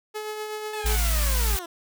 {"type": "tone with tremolo", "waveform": "sawtooth", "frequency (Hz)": 427.1, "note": "G#4", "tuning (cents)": 48, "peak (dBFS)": -25, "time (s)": [0.14, 0.97], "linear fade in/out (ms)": 20, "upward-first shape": "triangle", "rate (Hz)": 8.1, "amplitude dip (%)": 40}
{"type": "linear sweep", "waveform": "15% pulse", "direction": "down", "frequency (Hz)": [880, 329.6], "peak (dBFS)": -28, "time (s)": [0.73, 1.66], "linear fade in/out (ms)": 5}
{"type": "tone", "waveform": "triangle", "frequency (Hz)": 55, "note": "A1", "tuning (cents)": 0, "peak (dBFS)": -19, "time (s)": [0.84, 1.57], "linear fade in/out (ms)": 20}
{"type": "high-pass noise", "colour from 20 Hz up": "white", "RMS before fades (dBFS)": -29, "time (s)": [0.86, 1.59], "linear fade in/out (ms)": 0, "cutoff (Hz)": 770, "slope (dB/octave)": 12}
{"effects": []}